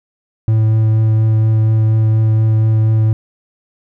triangle tone with vibrato, 110 Hz, A2, in tune, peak -7 dBFS, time 0.48-3.13 s, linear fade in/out 0 ms, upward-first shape triangle, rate 4.2 Hz, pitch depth 11 cents each way, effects none

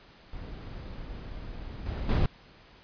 brown noise with level steps, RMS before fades -40 / -33 / -24 dBFS, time 0.33-2.26 s, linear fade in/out 2 ms, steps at 1.86 / 2.09 s, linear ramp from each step 2 ms, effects pink hiss -55 dBFS RMS until 2.83 s + resampled to 11025 Hz

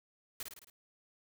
white noise with echo, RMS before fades -41 dBFS, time 0.4-0.43 s, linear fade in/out 2 ms, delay 54 ms, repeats 5, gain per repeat -4 dB, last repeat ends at 0.7 s, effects none

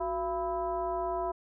sine tone with frequency modulation, 680 Hz, F5, 46 cents flat, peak -29 dBFS, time 0-1.32 s, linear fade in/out 10 ms, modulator 312 Hz, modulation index 1.2, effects none

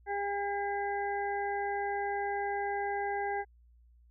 harmonic tone, 403.3 Hz, G4, 49 cents sharp, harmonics 1 / 2 / 4 / 5, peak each -36 / -33 / -40 / -43 dBFS, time 0.06-3.45 s, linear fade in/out 50 ms, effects added 59 Hz sine -58 dBFS peak until 4.1 s

